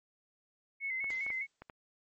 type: tone with vibrato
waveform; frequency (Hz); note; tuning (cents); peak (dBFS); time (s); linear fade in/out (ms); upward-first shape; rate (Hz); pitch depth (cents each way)
sine; 2129; C7; +30; -33; 0.8-1.47; 50; square; 4.9; 56
type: clicks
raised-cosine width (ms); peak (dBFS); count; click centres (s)
0.5; -32; 6; 1.043 / 1.104 / 1.265 / 1.303 / 1.62 / 1.698
type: noise with exponential decay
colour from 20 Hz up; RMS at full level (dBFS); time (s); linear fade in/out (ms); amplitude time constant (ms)
white; -49; 1.1-1.7; 0; 130
effects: MP3 32 kbps